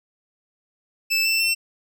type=tone with pitch steps; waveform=25% pulse; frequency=2637 / 2668 / 2699 Hz; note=E7 / E7 / E7; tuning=0 / +20 / +40 cents; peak=-15 dBFS; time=1.1-1.55 s; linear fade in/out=20 ms; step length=150 ms; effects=none